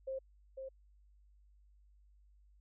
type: tone with echo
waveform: sine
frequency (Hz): 531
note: C5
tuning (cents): +25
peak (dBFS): -37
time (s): 0.07-0.19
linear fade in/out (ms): 10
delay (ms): 500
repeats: 1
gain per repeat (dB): -5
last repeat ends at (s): 0.69
effects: added 50 Hz sine -62 dBFS peak until 2.6 s